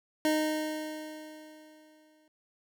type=tone with exponential decay; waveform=25% pulse; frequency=308.9 Hz; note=D#4; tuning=12 cents flat; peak=-20 dBFS; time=0.25-2.28 s; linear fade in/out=1 ms; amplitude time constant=440 ms; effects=none